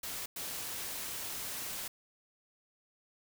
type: noise bursts at uneven times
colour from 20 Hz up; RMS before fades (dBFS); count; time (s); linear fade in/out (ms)
white; -40; 2; 0.03-0.26 / 0.36-1.88; 5
effects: none